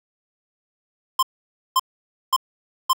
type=tone bursts; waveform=square; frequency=1046.5 Hz; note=C6; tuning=in tune; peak=-15 dBFS; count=4; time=1.19-2.932 s; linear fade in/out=5 ms; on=38 ms; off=530 ms; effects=none